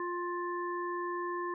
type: harmonic tone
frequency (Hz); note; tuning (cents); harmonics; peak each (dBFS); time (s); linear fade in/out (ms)
351.5; F4; +11; 1 / 3 / 5; -36 / -36 / -43; 0-1.54; 2
effects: none